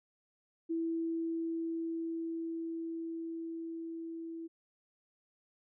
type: tone with level ramp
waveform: sine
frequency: 329.6 Hz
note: E4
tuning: in tune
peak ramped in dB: -31 to -40 dBFS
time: 0.69-4.48 s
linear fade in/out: 20 ms
effects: none